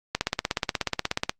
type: click train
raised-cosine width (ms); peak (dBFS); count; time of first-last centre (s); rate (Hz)
0.2; -6; 20; 0.15-1.295; 16.6
effects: noise-tail reverb RT60 0.1 s tail -24 dB re dry + Opus 48 kbps